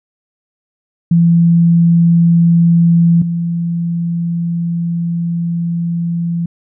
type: tone pair in turn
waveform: sine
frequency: 169.1 / 169.81 Hz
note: E3 / F3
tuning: +44 / -48 cents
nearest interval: unison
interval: 8 cents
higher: second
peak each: -6 / -14 dBFS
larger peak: first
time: 1.11-3.22 / 3.22-6.46 s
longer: second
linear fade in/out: 5 ms
effects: none